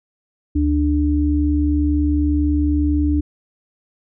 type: tone pair together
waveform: sine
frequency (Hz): 74 / 296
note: D2 / D4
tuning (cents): +14 / +14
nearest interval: 2 octaves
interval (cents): 2400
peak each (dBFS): -17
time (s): 0.55-3.21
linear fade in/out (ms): 10
effects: none